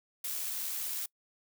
blue noise with amplitude modulation, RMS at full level -35 dBFS, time 0.24-1.06 s, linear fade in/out 5 ms, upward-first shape sine, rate 75.3 Hz, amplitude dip 25%, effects noise-tail reverb RT60 0.1 s tail -25 dB re dry

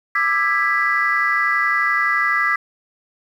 sine chord, E dominant seventh, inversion third, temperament just, 1186.7 / 1318.5 / 1648.1 / 1977.8 Hz, D6 / E6 / G#6 / B6, +18 / 0 / -14 / +2 cents, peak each -21 / -23 / -21 / -18 dBFS, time 0.15-2.56 s, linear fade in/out 5 ms, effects tanh soft clip ceiling -7 dBFS + 8-bit

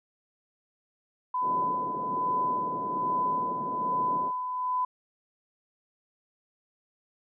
sine tone with tremolo, 1004 Hz, B5, 28 cents sharp, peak -24 dBFS, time 1.34-4.85 s, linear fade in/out 5 ms, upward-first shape sine, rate 1.2 Hz, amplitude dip 50%
white band-pass noise, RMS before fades -39 dBFS, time 1.41-4.32 s, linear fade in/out 50 ms, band 150 to 560 Hz, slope 24 dB/octave
effects none

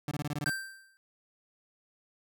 30% pulse tone bursts, 146.83 Hz, D3, in tune, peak -29 dBFS, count 8, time 0.08-0.498 s, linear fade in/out 2 ms, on 33 ms, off 22 ms
square tone with exponential decay, 1568 Hz, G6, in tune, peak -27 dBFS, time 0.46-0.97 s, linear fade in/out 0 ms, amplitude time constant 110 ms
effects none

